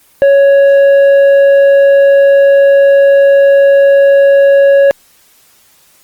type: tone with tanh clipping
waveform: sine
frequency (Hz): 556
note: C#5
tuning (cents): +5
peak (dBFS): -4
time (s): 0.22-4.91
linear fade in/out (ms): 0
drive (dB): 6
effects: white hiss -47 dBFS RMS until 6.03 s + Opus 24 kbps